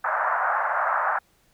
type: band-pass noise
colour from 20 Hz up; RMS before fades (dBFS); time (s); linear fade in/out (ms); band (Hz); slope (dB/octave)
white; -24; 0.04-1.19; 10; 630 to 1600; 48
effects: pink hiss -63 dBFS RMS until 1.53 s